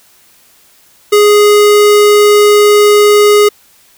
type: tone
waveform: square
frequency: 415.3 Hz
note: G#4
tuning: in tune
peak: -4 dBFS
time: 1.12-3.49 s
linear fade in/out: 10 ms
effects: white hiss -46 dBFS RMS until 3.97 s